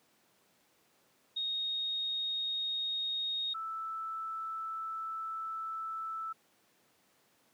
sine tone pair in turn, 3729 / 1318.4 Hz, A#7 / E6, 0 / 0 cents, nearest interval octave + tritone, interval 1800 cents, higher first, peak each -32 / -36 dBFS, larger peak first, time 1.36-3.54 / 3.54-6.33 s, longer second, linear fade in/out 10 ms, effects pink hiss -69 dBFS RMS until 7.53 s + high-pass 200 Hz 12 dB/octave

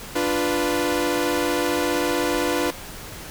sawtooth chord, B diminished, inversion first, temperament equal, 293.7 / 349.2 / 493.9 Hz, D4 / F4 / B4, 0 / 0 / 0 cents, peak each -21 dBFS, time 0.15-2.71 s, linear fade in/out 10 ms, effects pink hiss -37 dBFS RMS until 3.3 s

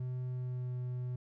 triangle tone with pitch glide, 126.5 to 124.83 Hz, B2 to B2, +42 to +19 cents, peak -33 dBFS, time 0-1.16 s, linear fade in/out 5 ms, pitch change -23 cents, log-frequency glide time 0.24-0.76 s, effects none

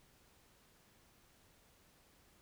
silence, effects pink hiss -68 dBFS RMS until 2.41 s

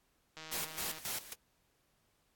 click train, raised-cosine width 0.2 ms, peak -30 dBFS, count 98, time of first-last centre 0.37-0.984 s, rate 158 Hz
white noise with tremolo, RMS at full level -38 dBFS, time 0.51-1.34 s, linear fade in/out 20 ms, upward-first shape square, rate 3.7 Hz, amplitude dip 80%
effects pink hiss -75 dBFS RMS until 2.35 s + AAC 64 kbps

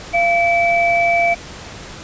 sine tone pair together, 686.7 / 2306 Hz, F5 / D7, -29 / -32 cents, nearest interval octave + major sixth, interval 2097 cents, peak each -14 / -16 dBFS, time 0.13-1.35 s, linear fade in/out 20 ms, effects pink hiss -34 dBFS RMS until 2.03 s + resampled to 16000 Hz

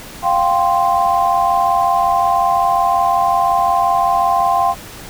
sine chord, F suspended second, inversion none, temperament equal, 698.5 / 784 / 1046.5 Hz, F5 / G5 / C6, 0 / 0 / 0 cents, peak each -16 dBFS, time 0.22-4.75 s, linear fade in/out 50 ms, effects pink hiss -34 dBFS RMS until 5.09 s

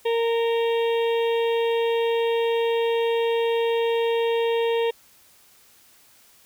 harmonic tone, 462 Hz, A#4, 16 cents flat, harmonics 1 / 2 / 4 / 5 / 6 / 7 / 8, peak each -20 / -30 / -37 / -39 / -36 / -38 / -40 dBFS, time 0.05-4.91 s, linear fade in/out 10 ms, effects white hiss -55 dBFS RMS until 6.45 s

